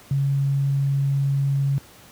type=tone; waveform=sine; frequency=138.59 Hz; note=C#3; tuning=in tune; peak=-18 dBFS; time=0.11-1.78 s; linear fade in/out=0 ms; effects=pink hiss -48 dBFS RMS until 2.11 s + high-pass 60 Hz 12 dB/octave